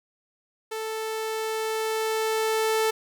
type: tone with level ramp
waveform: sawtooth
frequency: 440.4 Hz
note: A4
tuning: 2 cents sharp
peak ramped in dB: -26 to -17 dBFS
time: 0.71-2.91 s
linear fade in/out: 10 ms
effects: none